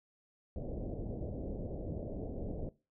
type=low-pass noise; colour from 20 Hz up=pink; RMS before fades=-40 dBFS; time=0.56-2.69 s; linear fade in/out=2 ms; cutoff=640 Hz; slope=48 dB/octave; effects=noise-tail reverb RT60 0.3 s tail -20 dB re dry